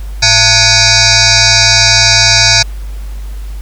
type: tone with frequency modulation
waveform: sine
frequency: 110 Hz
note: A2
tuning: in tune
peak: -4 dBFS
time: 0.22-2.63 s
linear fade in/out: 10 ms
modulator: 786 Hz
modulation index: 7.6
effects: added 50 Hz sine -19 dBFS peak until 3.61 s + pink hiss -39 dBFS RMS until 3.61 s